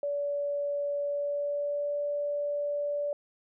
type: tone with pitch glide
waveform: sine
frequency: 574 to 580.3 Hz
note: D5 to D5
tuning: -40 to -21 cents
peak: -28 dBFS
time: 0.03-3.13 s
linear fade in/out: 2 ms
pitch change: +19 cents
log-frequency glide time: 1.02-1.98 s
effects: none